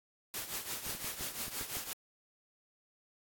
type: noise with tremolo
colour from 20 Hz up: white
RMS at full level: -37 dBFS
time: 0.34-1.93 s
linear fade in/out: 0 ms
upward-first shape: triangle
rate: 5.8 Hz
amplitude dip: 75%
type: clicks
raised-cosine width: 3 ms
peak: -36 dBFS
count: 8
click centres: 0.866 / 0.896 / 0.95 / 1.045 / 1.21 / 1.481 / 1.612 / 1.769 s
effects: AAC 64 kbps